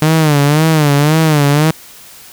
sawtooth tone with vibrato, 151.2 Hz, D#3, 49 cents flat, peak -4 dBFS, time 0.02-1.71 s, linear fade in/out 2 ms, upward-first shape sine, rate 1.9 Hz, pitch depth 110 cents each way, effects white hiss -37 dBFS RMS until 2.32 s

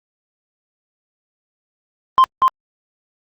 sine tone with echo, 1046.5 Hz, C6, in tune, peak -4 dBFS, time 2.18-2.24 s, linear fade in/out 0 ms, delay 240 ms, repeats 1, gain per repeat -4 dB, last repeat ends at 2.48 s, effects tanh soft clip ceiling -6 dBFS + Opus 32 kbps

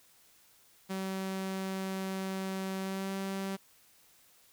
sawtooth tone with pitch glide, 190.9 to 193.79 Hz, G3 to G3, -46 to -20 cents, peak -30 dBFS, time 0.89-3.57 s, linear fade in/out 20 ms, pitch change +26 cents, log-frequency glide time 2.79-3.12 s, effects white hiss -63 dBFS RMS until 4.52 s

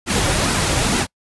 pink noise with flanger, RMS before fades -18 dBFS, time 0.06-1.07 s, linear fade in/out 50 ms, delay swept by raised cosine 1.7 to 4.7 ms, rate 2.2 Hz, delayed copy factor -0.55, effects noise-tail reverb RT60 0.1 s tail -26 dB re dry + resampled to 24000 Hz

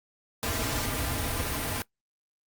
pink noise with comb filter, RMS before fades -30 dBFS, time 0.43-1.82 s, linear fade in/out 0 ms, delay 5.4 ms, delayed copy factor -0.85, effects noise-tail reverb RT60 0.1 s tail -19 dB re dry + Opus 48 kbps

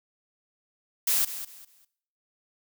blue noise with echo, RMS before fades -24 dBFS, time 1.07-1.25 s, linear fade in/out 5 ms, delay 200 ms, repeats 3, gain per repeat -12 dB, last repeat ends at 1.85 s, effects noise-tail reverb RT60 0.6 s tail -17 dB re dry

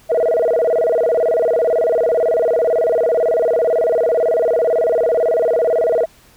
sine tone with vibrato, 555 Hz, C#5, 2 cents sharp, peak -11 dBFS, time 0.09-6.06 s, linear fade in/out 20 ms, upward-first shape square, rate 18 Hz, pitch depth 270 cents each way, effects tanh soft clip ceiling -9 dBFS + pink hiss -49 dBFS RMS until 6.36 s

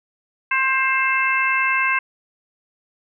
harmonic tone, 529 Hz, C5, 19 cents sharp, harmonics 2 / 3 / 4 / 5, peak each -22 / -22 / -22 / -22 dBFS, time 0.51-1.99 s, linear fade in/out 5 ms, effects none

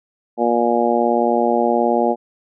harmonic tone, 118.7 Hz, A#2, 32 cents sharp, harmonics 2 / 3 / 4 / 5 / 6 / 7, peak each -21 / -21 / -21 / -21 / -21 / -21 dBFS, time 0.37-2.16 s, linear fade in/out 50 ms, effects none

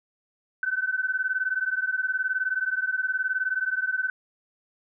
sine beating tone pair, 1510 / 1529 Hz, F#6 / G6, +35 / -44 cents, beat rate 19 Hz, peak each -27 dBFS, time 0.63-4.1 s, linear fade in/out 2 ms, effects none

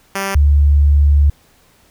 5% pulse / sine tone pair in turn, 195.7 / 72.21 Hz, G3 / D2, -3 / -29 cents, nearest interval octave + perfect fourth, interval 1726 cents, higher first, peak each -7 dBFS, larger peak neither, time 0.15-0.35 / 0.35-1.3 s, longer second, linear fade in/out 5 ms, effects pink hiss -52 dBFS RMS until 1.9 s

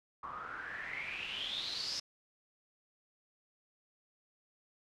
white noise with low-pass filter sweep, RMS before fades -41 dBFS, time 0.23-2 s, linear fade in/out 5 ms, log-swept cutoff 1100 to 5300 Hz, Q 9.7, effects none

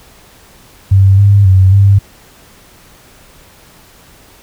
sine tone with pitch steps, 97 / 100.6 / 94.4 / 99.2 Hz, G2 / G2 / F#2 / G2, -18 / +45 / +35 / +21 cents, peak -3 dBFS, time 0.91-1.99 s, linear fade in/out 10 ms, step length 270 ms, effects pink hiss -42 dBFS RMS until 4.42 s

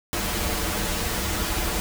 pink noise with comb filter, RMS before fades -26 dBFS, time 0.13-1.8 s, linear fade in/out 0 ms, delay 7.5 ms, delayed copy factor -0.95, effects none

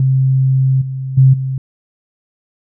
sine tone with level steps, 132.4 Hz, C3, 21 cents sharp, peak -9 / -19 / -4 / -16 dBFS, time 0-1.58 s, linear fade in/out 2 ms, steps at 0.81 / 1.17 / 1.33 s, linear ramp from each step 10 ms, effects none

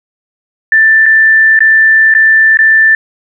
sine tone with dropouts, 1771 Hz, A6, 11 cents sharp, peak -3 dBFS, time 0.72-2.95 s, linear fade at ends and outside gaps 2 ms, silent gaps 1.058-1.062 / 1.591-1.605 / 2.14-2.149 / 2.572-2.589 s, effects none

